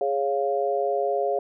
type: chord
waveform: sine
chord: Db major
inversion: second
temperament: equal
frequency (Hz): 415.3 / 554.4 / 698.5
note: Ab4 / Db5 / F5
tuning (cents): 0 / 0 / 0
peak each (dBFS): -26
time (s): 0.01-1.39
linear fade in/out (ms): 2
effects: none